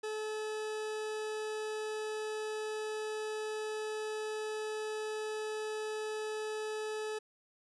40% pulse tone, 430.6 Hz, A4, 37 cents flat, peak -35 dBFS, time 0.03-7.19 s, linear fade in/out 10 ms, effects resampled to 24000 Hz

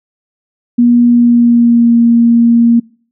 sine tone with pitch glide, 240 to 234 Hz, B3 to A#3, -49 to +7 cents, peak -4 dBFS, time 0.78-2.8 s, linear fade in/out 10 ms, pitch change -44 cents, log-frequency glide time 1.06-1.96 s, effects noise-tail reverb RT60 0.5 s tail -26 dB re dry

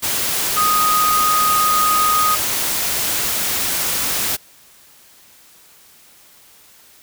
sine tone in noise, 1244.5 Hz, D#6, in tune, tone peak -14 dBFS, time 0.56-2.36 s, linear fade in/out 20 ms, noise white, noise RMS -20 dBFS, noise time 0.02-4.37 s, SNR +3 dB, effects white hiss -48 dBFS RMS until 7.02 s

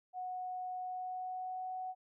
sine tone with pitch glide, 735 to 743.5 Hz, F#5 to F#5, -12 to +8 cents, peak -38 dBFS, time 0.13-1.95 s, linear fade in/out 50 ms, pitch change +20 cents, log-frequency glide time 0.79-1.71 s, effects none

